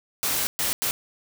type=noise bursts at uneven times; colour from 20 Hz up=white; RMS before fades=-25 dBFS; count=3; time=0.23-0.47 / 0.59-0.73 / 0.82-0.91 s; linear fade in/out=0 ms; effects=none